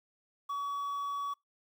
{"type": "tone with quantisation", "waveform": "triangle", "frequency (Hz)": 1133, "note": "C#6", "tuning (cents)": 37, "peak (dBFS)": -31, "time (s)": [0.49, 1.34], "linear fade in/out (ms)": 10, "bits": 10, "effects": ["noise-tail reverb RT60 0.2 s tail -26 dB re dry"]}